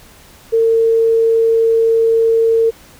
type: tone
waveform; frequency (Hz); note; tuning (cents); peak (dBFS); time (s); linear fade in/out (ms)
sine; 453.9; A#4; -46; -9; 0.52-2.71; 20
effects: pink hiss -43 dBFS RMS until 2.99 s